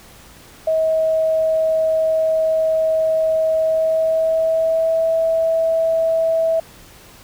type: tone with pitch glide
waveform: sine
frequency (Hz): 639 to 652.4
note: D#5 to E5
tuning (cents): +46 to -18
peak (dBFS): -14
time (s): 0.67-6.6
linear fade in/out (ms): 5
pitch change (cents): +36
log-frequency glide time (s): 3.58-5.09
effects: pink hiss -44 dBFS RMS until 7.23 s